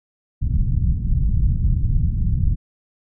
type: low-pass noise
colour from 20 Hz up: pink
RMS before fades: -18 dBFS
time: 0.41-2.56 s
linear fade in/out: 20 ms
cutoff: 150 Hz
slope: 24 dB/octave
effects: none